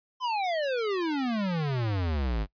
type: exponential sweep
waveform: square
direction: down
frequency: 1045 to 49.05 Hz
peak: -27 dBFS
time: 0.2-2.47 s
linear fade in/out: 50 ms
effects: noise-tail reverb RT60 0.1 s tail -23 dB re dry + resampled to 11025 Hz